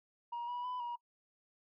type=tone with pitch steps; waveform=sine; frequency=949 / 974 / 998 / 956 Hz; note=A#5 / B5 / B5 / A#5; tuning=+31 / -24 / +18 / +43 cents; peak=-35 dBFS; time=0.32-0.96 s; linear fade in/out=10 ms; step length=160 ms; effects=noise-tail reverb RT60 0.1 s tail -24 dB re dry + tanh soft clip ceiling -36 dBFS